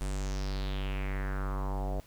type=tone with low-pass filter sweep; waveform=square; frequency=48.38 Hz; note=G1; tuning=22 cents flat; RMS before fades=-33 dBFS; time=0.01-2 s; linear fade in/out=0 ms; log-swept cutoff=9400 to 630 Hz; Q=3.8; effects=pink hiss -59 dBFS RMS until 2.06 s